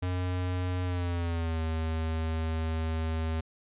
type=tone with pitch glide; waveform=square; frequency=90.7 to 80.34 Hz; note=F#2 to E2; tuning=-34 to -44 cents; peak=-29 dBFS; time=0.02-3.41 s; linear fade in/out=10 ms; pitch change=-210 cents; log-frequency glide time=0.85-1.61 s; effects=resampled to 8000 Hz